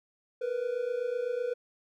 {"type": "tone pair together", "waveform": "triangle", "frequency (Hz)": [468.7, 496.6], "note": ["A#4", "B4"], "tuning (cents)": [9, 9], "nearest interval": "minor second", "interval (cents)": 100, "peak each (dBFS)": [-32, -29], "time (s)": [0.41, 1.54], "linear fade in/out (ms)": 10, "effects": []}